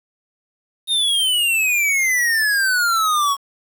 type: exponential sweep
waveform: square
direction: down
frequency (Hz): 3729 to 1095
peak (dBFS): -16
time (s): 0.87-3.37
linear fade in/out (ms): 50
effects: 7-bit